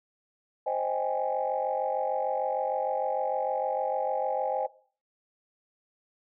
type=chord; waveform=sine; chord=Ab major seventh; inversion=first; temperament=equal; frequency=523.3 / 622.3 / 784 / 830.6 Hz; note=C5 / Eb5 / G5 / Ab5; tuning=0 / 0 / 0 / 0 cents; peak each=-31 / -32 / -32 / -31 dBFS; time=0.66-4.67 s; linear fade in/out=10 ms; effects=noise-tail reverb RT60 0.4 s tail -17 dB re dry + tanh soft clip ceiling -17 dBFS

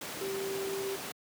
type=tone in noise; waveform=sine; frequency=390 Hz; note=G4; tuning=9 cents flat; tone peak=-33 dBFS; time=0.21-0.96 s; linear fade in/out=5 ms; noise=pink; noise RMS=-39 dBFS; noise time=0.01-1.12 s; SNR=+3 dB; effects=high-pass 200 Hz 12 dB/octave

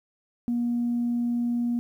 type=tone; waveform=sine; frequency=238.9 Hz; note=A#3; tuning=43 cents sharp; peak=-22 dBFS; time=0.48-1.79 s; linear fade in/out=0 ms; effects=tanh soft clip ceiling -19 dBFS + 10-bit

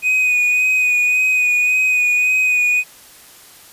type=tone with vibrato; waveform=triangle; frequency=2489 Hz; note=D#7; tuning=in tune; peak=-11 dBFS; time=0.02-2.84 s; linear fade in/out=50 ms; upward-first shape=sine; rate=1.8 Hz; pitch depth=22 cents each way; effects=white hiss -43 dBFS RMS until 3.72 s + resampled to 32000 Hz

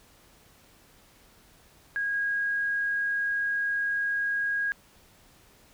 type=tone pair in turn; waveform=sine; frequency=1639 / 1639 Hz; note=G#6 / G#6; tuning=-23 / -23 cents; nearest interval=unison; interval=0 cents; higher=neither; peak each=-26 / -25 dBFS; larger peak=second; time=1.96-2.14 / 2.14-4.72 s; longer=second; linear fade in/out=0 ms; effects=pink hiss -58 dBFS RMS until 5.73 s

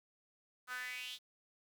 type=tone with high-pass filter sweep; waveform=sawtooth; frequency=250.5 Hz; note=B3; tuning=25 cents sharp; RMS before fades=-44 dBFS; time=0.67-1.19 s; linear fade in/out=50 ms; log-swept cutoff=1300 to 3700 Hz; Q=5.6; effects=10-bit

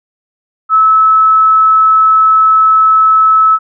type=tone; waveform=sine; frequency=1300 Hz; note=E6; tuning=24 cents flat; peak=-4 dBFS; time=0.69-3.59 s; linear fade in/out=50 ms; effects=none

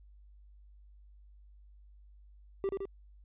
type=tone with echo; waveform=triangle; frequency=391.3 Hz; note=G4; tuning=3 cents flat; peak=-27 dBFS; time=2.64-2.69 s; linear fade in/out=0 ms; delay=82 ms; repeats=2; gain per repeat=-3 dB; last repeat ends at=2.854 s; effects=added 50 Hz sine -54 dBFS peak until 3.24 s + resampled to 8000 Hz

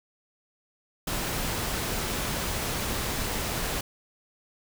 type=noise; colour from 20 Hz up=pink; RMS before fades=-30 dBFS; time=1.07-3.81 s; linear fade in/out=5 ms; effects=none

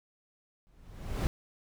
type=noise with exponential growth; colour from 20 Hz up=brown; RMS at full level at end=-25 dBFS; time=0.67-1.27 s; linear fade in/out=0 ms; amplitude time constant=130 ms; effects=none

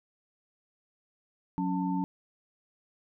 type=tone cluster; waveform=sine; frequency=182.7 / 278.8 / 893 Hz; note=F#3 / C#4 / A5; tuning=-22 / +10 / +25 cents; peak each=-30 / -31 / -35 dBFS; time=1.58-2.04 s; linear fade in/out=0 ms; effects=none

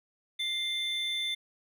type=tone pair together; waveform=triangle; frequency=2093 / 3538 Hz; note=C7 / A7; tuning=0 / +9 cents; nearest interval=major sixth; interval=909 cents; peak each=-35 / -29 dBFS; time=0.39-1.35 s; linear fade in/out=10 ms; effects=none

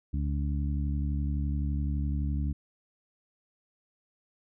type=harmonic tone; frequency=71.8 Hz; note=D2; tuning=39 cents flat; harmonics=1 / 2 / 3 / 4; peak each=-28 / -34 / -38 / -40 dBFS; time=0.13-2.53 s; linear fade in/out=10 ms; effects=none

